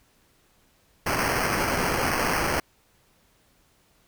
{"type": "noise with sample-and-hold", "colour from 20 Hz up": "white", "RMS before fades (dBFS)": -25, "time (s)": [1.06, 2.6], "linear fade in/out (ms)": 5, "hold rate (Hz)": 3675, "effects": ["pink hiss -63 dBFS RMS until 4.07 s"]}